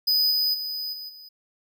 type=tone with level steps; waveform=square; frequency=4989 Hz; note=D#8; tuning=4 cents sharp; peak=-19 / -21 / -29 / -35 / -43 dBFS; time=0.07-1.29 s; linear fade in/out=10 ms; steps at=0.3 / 0.53 / 0.92 / 1.08 s; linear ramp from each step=20 ms; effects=none